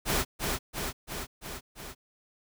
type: noise with echo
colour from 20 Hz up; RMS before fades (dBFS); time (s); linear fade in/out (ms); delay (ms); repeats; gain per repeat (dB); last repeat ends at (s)
pink; -27; 0.05-0.25; 50; 340; 5; -3; 1.95
effects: none